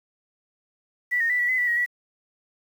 sine tone with pitch steps, 1961 / 1848 / 1975 / 1946 / 2029 / 1961 / 1894 / 1945 Hz, B6 / A#6 / B6 / B6 / B6 / B6 / A#6 / B6, -13 / -16 / 0 / -26 / +46 / -13 / +27 / -27 cents, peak -20 dBFS, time 1.11-1.862 s, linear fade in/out 20 ms, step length 94 ms, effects 8-bit

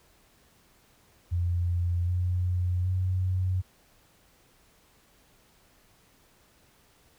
sine tone with pitch steps, 87.31 / 89.82 / 92.39 Hz, F2 / F2 / F#2, 0 / +49 / -2 cents, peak -24 dBFS, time 1.31-3.62 s, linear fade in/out 20 ms, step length 770 ms, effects pink hiss -62 dBFS RMS until 7.18 s

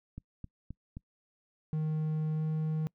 click train, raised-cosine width 5 ms, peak -29 dBFS, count 4, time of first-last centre 0.18-0.969 s, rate 3.8 Hz
triangle tone with pitch glide, 155.56 to 156.55 Hz, D#3 to D#3, 0 to +11 cents, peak -27 dBFS, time 1.73-2.87 s, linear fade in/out 0 ms, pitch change +11 cents, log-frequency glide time 2.35-2.42 s
effects noise-tail reverb RT60 0.1 s tail -25 dB re dry

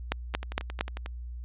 two click trains, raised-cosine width 0.3 ms, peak -10 / -21 dBFS, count 4 / 9, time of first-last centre 0.12-0.81 / 0.34-1.061 s, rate 4.35 / 11.1 Hz, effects added 60 Hz sine -36 dBFS peak until 1.44 s + resampled to 8000 Hz

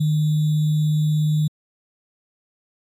sine tone with sample-and-hold, 152.8 Hz, D#3, 31 cents flat, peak -16 dBFS, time 0-1.48 s, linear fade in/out 10 ms, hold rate 3675 Hz, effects AAC 64 kbps

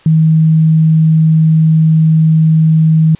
sine tone, 159 Hz, D#3, 38 cents sharp, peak -5 dBFS, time 0.06-3.15 s, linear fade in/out 2 ms, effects white hiss -44 dBFS RMS until 3.19 s + resampled to 8000 Hz

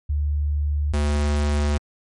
sine / square tone pair in turn, 73.42 / 73.42 Hz, D2 / D2, 0 / 0 cents, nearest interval unison, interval 0 cents, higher neither, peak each -19 dBFS, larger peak neither, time 0.09-0.93 / 0.93-1.78 s, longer second, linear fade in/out 10 ms, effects MP3 48 kbps

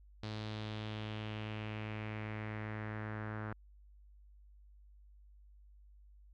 sawtooth tone with low-pass filter sweep, 107.6 Hz, A2, 38 cents flat, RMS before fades -42 dBFS, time 0.23-3.53 s, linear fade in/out 5 ms, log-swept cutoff 4200 to 1500 Hz, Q 3, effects added 50 Hz sine -57 dBFS peak until 6.33 s

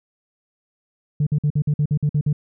sine tone bursts, 147.9 Hz, D3, 13 cents sharp, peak -14 dBFS, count 10, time 1.2-2.329 s, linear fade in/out 5 ms, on 67 ms, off 51 ms, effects tanh soft clip ceiling -13 dBFS

